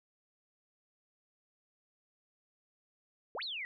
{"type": "exponential two-way sweep", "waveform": "sine", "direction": "up then down", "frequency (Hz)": [380.4, 4566, 1899], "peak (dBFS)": -37, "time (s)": [3.35, 3.65], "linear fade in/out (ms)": 0, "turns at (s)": 3.43, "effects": []}